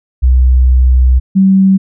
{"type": "tone pair in turn", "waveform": "sine", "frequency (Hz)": [63.4, 191.97], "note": ["B1", "G3"], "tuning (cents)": [46, -36], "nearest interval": "octave + perfect fifth", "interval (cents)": 1918, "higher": "second", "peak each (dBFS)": -4, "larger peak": "neither", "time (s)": [[0.22, 1.2], [1.35, 1.78]], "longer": "first", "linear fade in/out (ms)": 20, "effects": []}